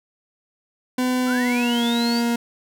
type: tone with pitch glide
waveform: 40% pulse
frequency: 252.5 to 235.6 Hz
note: B3 to A#3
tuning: +39 to +19 cents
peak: -18 dBFS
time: 0.98-2.36 s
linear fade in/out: 5 ms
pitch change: -120 cents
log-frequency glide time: 1.25-1.84 s
type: linear sweep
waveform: sine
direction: up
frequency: 1283 to 4806 Hz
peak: -26 dBFS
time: 1.26-2.23 s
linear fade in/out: 50 ms
effects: none